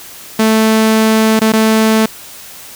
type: tone with dropouts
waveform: sawtooth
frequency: 220 Hz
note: A3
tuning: in tune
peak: -4 dBFS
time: 0.39-2.06 s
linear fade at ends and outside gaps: 5 ms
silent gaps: 1.394-1.414 / 1.522-1.533 s
effects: white hiss -33 dBFS RMS until 2.75 s